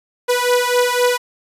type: beating tone pair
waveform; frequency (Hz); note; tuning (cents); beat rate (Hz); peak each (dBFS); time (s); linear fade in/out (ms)
sawtooth; 489.9 / 493.8; B4 / B4; -14 / 0; 3.9; -13; 0.28-1.18; 20
effects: resampled to 32000 Hz